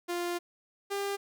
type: tone pair in turn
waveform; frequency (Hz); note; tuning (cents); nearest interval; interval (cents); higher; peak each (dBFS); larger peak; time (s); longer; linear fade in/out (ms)
sawtooth; 349.2 / 399.6; F4 / G4; 0 / +33; major second; 233; second; -27; neither; 0.08-0.39 / 0.9-1.17; first; 20
effects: none